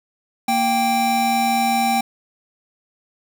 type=tone pair together; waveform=square; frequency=233.1 / 784 Hz; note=A#3 / G5; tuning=0 / 0 cents; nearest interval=octave + major sixth; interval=2100 cents; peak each=-23 / -18 dBFS; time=0.48-2.01 s; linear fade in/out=5 ms; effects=none

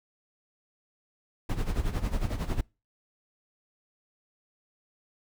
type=noise with tremolo; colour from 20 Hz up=brown; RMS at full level=-26 dBFS; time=1.49-2.61 s; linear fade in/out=5 ms; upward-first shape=sine; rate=11 Hz; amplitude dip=75%; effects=noise-tail reverb RT60 0.3 s tail -26 dB re dry

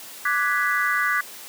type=chord; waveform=sine; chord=G# half-diminished seventh; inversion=second; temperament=equal with one note detuned; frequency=1174.7 / 1480 / 1670.8 / 1975.5 Hz; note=D6 / F#6 / G#6 / B6; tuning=0 / 0 / +10 / 0 cents; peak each=-25 dBFS; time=0.25-1.21 s; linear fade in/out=5 ms; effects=white hiss -40 dBFS RMS until 1.48 s + high-pass 200 Hz 12 dB/octave

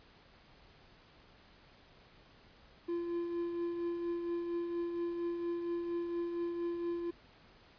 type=tone with tremolo; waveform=triangle; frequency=343.4 Hz; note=F4; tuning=29 cents flat; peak=-30 dBFS; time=2.88-7.11 s; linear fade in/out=10 ms; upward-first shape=triangle; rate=4.3 Hz; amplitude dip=45%; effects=pink hiss -61 dBFS RMS until 7.78 s + resampled to 11025 Hz

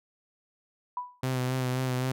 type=tone with exponential decay; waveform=sine; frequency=987.8 Hz; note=B5; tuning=in tune; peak=-27 dBFS; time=0.97-1.21 s; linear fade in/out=2 ms; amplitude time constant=51 ms
type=tone with vibrato; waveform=sawtooth; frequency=128.2 Hz; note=C3; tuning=35 cents flat; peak=-23 dBFS; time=1.23-2.12 s; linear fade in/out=5 ms; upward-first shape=sine; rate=3.8 Hz; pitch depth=29 cents each way
effects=none

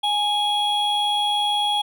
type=tone pair together; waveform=triangle; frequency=830.6 / 3326 Hz; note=G#5 / G#7; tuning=0 / +2 cents; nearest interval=2 octaves; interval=2402 cents; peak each=-20 / -20 dBFS; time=0.03-1.82 s; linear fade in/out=10 ms; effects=none

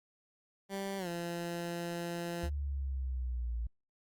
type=tone with pitch glide; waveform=15% pulse; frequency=196 to 171.62 Hz; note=G3 to F3; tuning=0 to -30 cents; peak=-30 dBFS; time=0.69-2.5 s; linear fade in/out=50 ms; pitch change=-230 cents; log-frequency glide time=0.98-1.08 s
type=linear sweep; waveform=sine; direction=down; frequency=73.5 to 56.5 Hz; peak=-33 dBFS; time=2.43-3.67 s; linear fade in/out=5 ms
effects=Opus 48 kbps

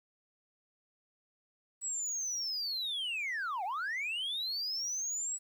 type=linear two-way sweep; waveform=sine; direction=down then up; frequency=7902 to 696 to 7902 Hz; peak=-31 dBFS; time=1.81-5.39 s; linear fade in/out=50 ms; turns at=3.64 s; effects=tanh soft clip ceiling -32 dBFS + 11-bit

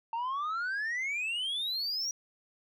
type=exponential sweep; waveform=sine; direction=up; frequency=898 to 5800 Hz; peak=-28 dBFS; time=0.13-2.11 s; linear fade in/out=2 ms; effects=tanh soft clip ceiling -30 dBFS

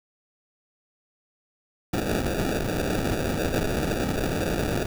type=noise with sample-and-hold; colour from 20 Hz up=white; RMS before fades=-26 dBFS; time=1.93-4.86 s; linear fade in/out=5 ms; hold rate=1050 Hz; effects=none

